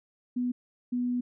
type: tone pair in turn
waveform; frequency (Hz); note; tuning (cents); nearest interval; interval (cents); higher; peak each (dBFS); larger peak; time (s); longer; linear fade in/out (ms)
sine; 246.9 / 245.9; B3 / B3; 0 / -7; unison; 7; first; -26; neither; 0.36-0.52 / 0.92-1.21; second; 10
effects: none